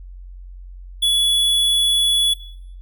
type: tone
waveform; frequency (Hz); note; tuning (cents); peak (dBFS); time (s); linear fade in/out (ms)
square; 3404; G#7; +42; -15; 1.02-2.34; 10
effects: noise-tail reverb RT60 0.7 s tail -18 dB re dry + added 45 Hz sine -34 dBFS peak until 2.81 s